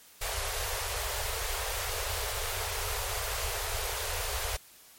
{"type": "band-stop noise", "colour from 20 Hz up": "pink", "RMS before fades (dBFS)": -33, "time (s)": [0.21, 4.57], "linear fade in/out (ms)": 10, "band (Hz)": [100, 400], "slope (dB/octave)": 96, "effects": ["white hiss -55 dBFS RMS until 4.98 s", "MP3 64 kbps"]}